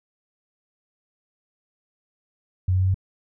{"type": "tone with pitch steps", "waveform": "sine", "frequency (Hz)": [92, 92.91, 93.82, 94.75], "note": ["F#2", "F#2", "F#2", "F#2"], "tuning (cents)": [-9, 8, 25, 42], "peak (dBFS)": -17, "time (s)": [2.68, 2.944], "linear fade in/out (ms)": 5, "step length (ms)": 66, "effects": []}